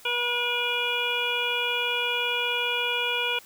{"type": "harmonic tone", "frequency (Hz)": 482.7, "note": "B4", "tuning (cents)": -40, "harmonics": [1, 2, 3, 5, 6, 7], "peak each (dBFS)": [-33, -33, -33, -28, -30, -33], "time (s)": [0.05, 3.39], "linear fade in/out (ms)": 5, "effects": ["white hiss -51 dBFS RMS until 3.45 s"]}